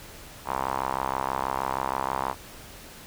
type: tone with band-pass filter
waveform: sawtooth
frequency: 66.3 Hz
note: C2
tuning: 23 cents sharp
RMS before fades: -29 dBFS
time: 0.45-2.35 s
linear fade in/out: 50 ms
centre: 960 Hz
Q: 4.1
effects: pink hiss -45 dBFS RMS until 3.06 s

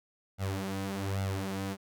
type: tone with flanger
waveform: sawtooth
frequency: 97.3 Hz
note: G2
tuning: 12 cents flat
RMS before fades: -34 dBFS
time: 0.38-1.77 s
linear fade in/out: 50 ms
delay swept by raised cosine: 1.4 to 6.4 ms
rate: 1.2 Hz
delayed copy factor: +0.8
effects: none

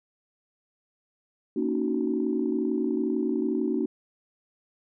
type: chord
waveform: sine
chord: D# minor seventh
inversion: second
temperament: just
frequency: 233.3 / 280 / 311.1 / 373.4 Hz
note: A#3 / C#4 / D#4 / F#4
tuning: +2 / +18 / 0 / +16 cents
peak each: -29 dBFS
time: 1.56-3.86 s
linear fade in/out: 5 ms
effects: tanh soft clip ceiling -14 dBFS

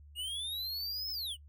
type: linear two-way sweep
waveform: square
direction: up then down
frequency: 2817 to 5274 to 2817 Hz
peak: -36 dBFS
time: 0.15-1.37 s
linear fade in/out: 50 ms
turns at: 1.11 s
effects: noise-tail reverb RT60 0.1 s tail -21 dB re dry + added 73 Hz sine -52 dBFS peak until 1.48 s

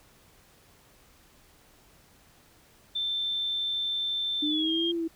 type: tone with pitch glide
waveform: sine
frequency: 3554 to 3222 Hz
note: A7 to G7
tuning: +17 to +47 cents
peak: -27 dBFS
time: 2.95-4.92 s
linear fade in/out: 10 ms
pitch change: -170 cents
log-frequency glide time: 4.45-4.71 s
type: linear two-way sweep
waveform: sine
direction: up then down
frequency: 295.8 to 342.6 to 324.1 Hz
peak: -27 dBFS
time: 4.42-5.08 s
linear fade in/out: 10 ms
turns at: 4.92 s
effects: pink hiss -59 dBFS RMS until 5.15 s

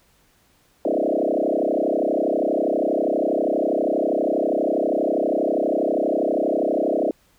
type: tone with frequency modulation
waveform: sine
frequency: 466.2 Hz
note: A#4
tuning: in tune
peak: -18 dBFS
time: 0.85-7.11 s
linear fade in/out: 2 ms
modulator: 32.4 Hz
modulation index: 6.2
effects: pink hiss -60 dBFS RMS until 7.38 s

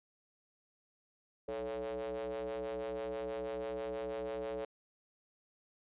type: ring-modulated tone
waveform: square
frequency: 61.74 Hz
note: B1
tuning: in tune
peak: -35 dBFS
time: 1.48-4.65 s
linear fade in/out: 5 ms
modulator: 497 Hz
effects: resampled to 8000 Hz

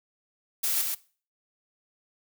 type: noise with echo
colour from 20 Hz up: blue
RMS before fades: -27 dBFS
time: 0.63-0.82 s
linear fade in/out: 10 ms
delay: 130 ms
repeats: 1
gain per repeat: -3 dB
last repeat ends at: 0.95 s
effects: noise-tail reverb RT60 0.4 s tail -20 dB re dry

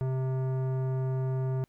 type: tone with tanh clipping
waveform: sine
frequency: 130.81 Hz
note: C3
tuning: in tune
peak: -29 dBFS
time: 0.01-1.64 s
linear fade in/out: 0 ms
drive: 15 dB
effects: pink hiss -73 dBFS RMS until 1.68 s

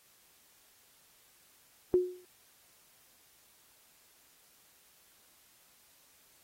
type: tone with exponential decay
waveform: sine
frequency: 362.3 Hz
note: F#4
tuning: 36 cents flat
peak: -19 dBFS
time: 1.94-2.25 s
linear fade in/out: 0 ms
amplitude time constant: 66 ms
effects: white hiss -64 dBFS RMS until 6.43 s + AAC 48 kbps

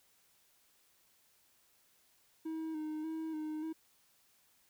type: tone with vibrato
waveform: triangle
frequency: 314.2 Hz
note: D#4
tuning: 17 cents sharp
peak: -35 dBFS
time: 2.45-3.73 s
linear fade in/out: 10 ms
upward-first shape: square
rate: 1.7 Hz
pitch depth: 31 cents each way
effects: white hiss -70 dBFS RMS until 4.69 s

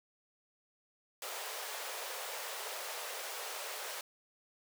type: high-pass noise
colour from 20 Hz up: pink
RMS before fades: -42 dBFS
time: 1.22-4.01 s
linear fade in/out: 2 ms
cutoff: 440 Hz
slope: 48 dB/octave
effects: none

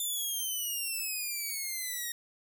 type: exponential sweep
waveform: 5% pulse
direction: down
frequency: 3566 to 1864.7 Hz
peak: -24 dBFS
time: 0-2.12 s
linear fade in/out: 2 ms
effects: none

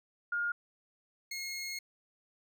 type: tone pair in turn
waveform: sine / 20% pulse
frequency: 1419 / 2158 Hz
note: F6 / C#7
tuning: +27 / -47 cents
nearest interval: perfect fifth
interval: 726 cents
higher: second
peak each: -30 / -32 dBFS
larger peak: first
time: 0.32-0.52 / 1.31-1.79 s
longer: second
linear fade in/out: 5 ms
effects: none

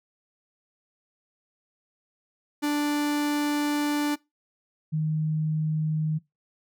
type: tone pair in turn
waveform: 45% pulse / sine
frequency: 293.7 / 155.58 Hz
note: D4 / D#3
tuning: 0 / 0 cents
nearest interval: major seventh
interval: 1100 cents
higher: first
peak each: -23 dBFS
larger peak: neither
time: 2.62-4.16 / 4.92-6.19 s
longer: first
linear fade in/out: 20 ms
effects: noise-tail reverb RT60 0.2 s tail -22 dB re dry

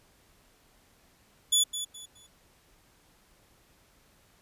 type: tone with echo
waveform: 20% pulse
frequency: 3442 Hz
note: A7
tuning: 39 cents flat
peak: -15 dBFS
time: 1.52-1.64 s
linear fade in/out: 10 ms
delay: 210 ms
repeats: 3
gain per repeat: -11 dB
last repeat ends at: 2.27 s
effects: pink hiss -63 dBFS RMS until 4.41 s + resampled to 32000 Hz

